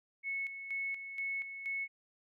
sine tone with tremolo, 2200 Hz, C#7, 14 cents flat, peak -34 dBFS, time 0.23-1.88 s, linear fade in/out 50 ms, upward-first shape square, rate 2.1 Hz, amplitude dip 60%, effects none

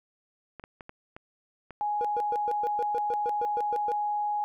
clicks, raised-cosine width 0.5 ms, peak -27 dBFS, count 6, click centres 0.597 / 0.639 / 0.808 / 0.894 / 1.165 / 1.707 s
sine tone, 833 Hz, G#5, 5 cents sharp, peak -26 dBFS, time 1.81-4.44 s, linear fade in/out 0 ms
triangle tone bursts, 480 Hz, B4, 49 cents flat, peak -28 dBFS, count 13, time 2.01-3.918 s, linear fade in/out 0 ms, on 36 ms, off 120 ms
effects none

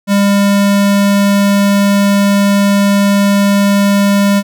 square tone, 200.6 Hz, G3, 40 cents sharp, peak -8 dBFS, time 0.07-4.43 s, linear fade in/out 50 ms, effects none

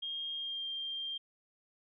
sine tone with pitch glide, 3230 to 3187 Hz, G#7 to G7, -49 to +28 cents, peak -36 dBFS, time 0.02-1.18 s, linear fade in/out 10 ms, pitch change -23 cents, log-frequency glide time 0.35-0.67 s, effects none

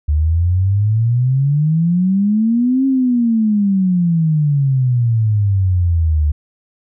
sine exponential two-way sweep, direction up then down, 73 to 270.9 to 73 Hz, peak -11 dBFS, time 0.08-6.32 s, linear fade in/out 10 ms, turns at 2.86 s, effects none

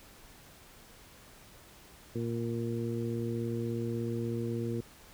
harmonic tone, 116.54 Hz, A#2, in tune, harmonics 1 / 2 / 3 / 4, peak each -35 / -36 / -37 / -40 dBFS, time 2.15-4.81 s, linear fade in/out 5 ms, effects pink hiss -55 dBFS RMS until 5.13 s

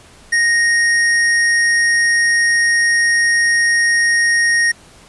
square tone, 1864.7 Hz, A#6, in tune, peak -12 dBFS, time 0.32-4.72 s, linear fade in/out 10 ms, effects pink hiss -44 dBFS RMS until 5.08 s + resampled to 24000 Hz

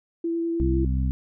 sine tone with vibrato, 334.4 Hz, E4, 25 cents sharp, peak -23 dBFS, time 0.24-0.85 s, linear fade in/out 5 ms, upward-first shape sine, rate 10 Hz, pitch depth 9 cents each way
harmonic tone, 64.8 Hz, C2, 16 cents flat, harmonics 1 / 2 / 3 / 4, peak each -22 / -28 / -32 / -34 dBFS, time 0.6-1.11 s, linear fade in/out 0 ms
effects none

